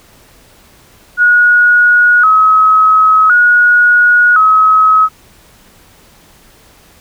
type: tone with vibrato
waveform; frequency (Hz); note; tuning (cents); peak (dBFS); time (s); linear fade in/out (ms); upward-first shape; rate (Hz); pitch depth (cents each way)
sine; 1362; F6; -44; -4; 1.17-5.09; 50; square; 0.47; 110
effects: pink hiss -44 dBFS RMS until 7 s